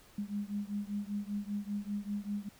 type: beating tone pair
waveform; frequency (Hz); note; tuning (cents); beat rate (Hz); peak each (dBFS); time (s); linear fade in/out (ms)
sine; 202.5 / 207.6; G#3 / G#3; -43 / 0; 5.1; -37 / -38; 0.18-2.49; 5
effects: pink hiss -60 dBFS RMS until 2.59 s